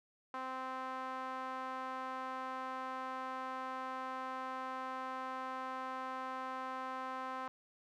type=tone with band-pass filter; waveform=sawtooth; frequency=260 Hz; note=C4; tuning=11 cents flat; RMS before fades=-42 dBFS; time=0.34-7.48 s; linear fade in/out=0 ms; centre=1100 Hz; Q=2.5; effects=none